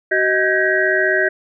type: tone cluster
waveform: sine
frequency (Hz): 377.4 / 626 / 1549 / 1644 / 1905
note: F#4 / D#5 / G6 / G#6 / A#6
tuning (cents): +34 / +10 / -21 / -18 / +37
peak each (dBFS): -20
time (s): 0.11-1.29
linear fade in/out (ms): 10
effects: none